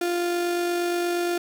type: tone with amplitude modulation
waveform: 35% pulse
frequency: 349 Hz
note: F4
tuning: 1 cent flat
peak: -20 dBFS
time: 0.01-1.38 s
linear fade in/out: 5 ms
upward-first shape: sine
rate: 48.5 Hz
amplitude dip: 25%
effects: none